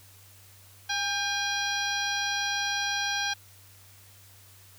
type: harmonic tone with a mistuned harmonic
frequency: 814 Hz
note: G#5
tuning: 35 cents flat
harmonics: 1 / 2 / 3 / 4 / 5 / 6 / 7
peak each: -34 / -31 / -37 / -34 / -35 / -40 / -36 dBFS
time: 0.89-3.34 s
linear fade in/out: 10 ms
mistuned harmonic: 2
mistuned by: -48 cents
effects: added 97 Hz sine -55 dBFS peak until 4.78 s + white hiss -55 dBFS RMS until 4.78 s